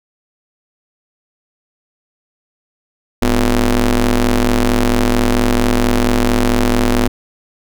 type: ring-modulated tone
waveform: sawtooth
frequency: 113.8 Hz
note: A#2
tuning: 41 cents flat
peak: -4 dBFS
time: 3.22-7.08 s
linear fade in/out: 5 ms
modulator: 136 Hz
effects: none